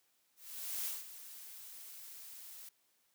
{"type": "noise with ADSR envelope", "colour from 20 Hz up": "blue", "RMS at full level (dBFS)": -38, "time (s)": [0.36, 2.69], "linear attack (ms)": 490, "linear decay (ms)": 190, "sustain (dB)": -13, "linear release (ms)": 4, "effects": ["white hiss -75 dBFS RMS until 3.14 s", "high-pass 150 Hz 12 dB/octave"]}